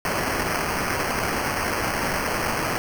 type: noise with sample-and-hold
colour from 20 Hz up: white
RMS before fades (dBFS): -25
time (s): 0.05-2.78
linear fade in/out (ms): 0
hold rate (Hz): 3675
effects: none